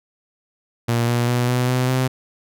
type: tone with pitch steps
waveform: sawtooth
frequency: 118 / 120.13 / 122.3 / 124.51 / 126.76 / 129.05 Hz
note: A#2 / B2 / B2 / B2 / B2 / C3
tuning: +22 / -47 / -16 / +15 / +46 / -23 cents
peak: -13 dBFS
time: 0.88-2.08 s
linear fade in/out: 10 ms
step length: 200 ms
effects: none